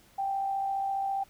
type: tone with amplitude modulation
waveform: sine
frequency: 784 Hz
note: G5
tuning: in tune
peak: -26 dBFS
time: 0.18-1.24 s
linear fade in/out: 10 ms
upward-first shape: sine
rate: 54.8 Hz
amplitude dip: 35%
effects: pink hiss -60 dBFS RMS until 1.29 s